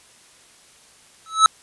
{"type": "tone with exponential growth", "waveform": "square", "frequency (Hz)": 1300, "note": "E6", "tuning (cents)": -24, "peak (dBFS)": -6, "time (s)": [1.26, 1.46], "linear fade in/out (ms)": 1, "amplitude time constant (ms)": 43, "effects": ["white hiss -51 dBFS RMS until 1.62 s", "resampled to 24000 Hz"]}